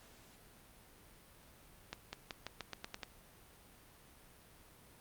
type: accelerating click train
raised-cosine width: 0.2 ms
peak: -24 dBFS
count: 9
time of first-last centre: 1.93-3.032 s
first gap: 200 ms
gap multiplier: 0.89
effects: pink hiss -61 dBFS RMS until 5 s + Opus 48 kbps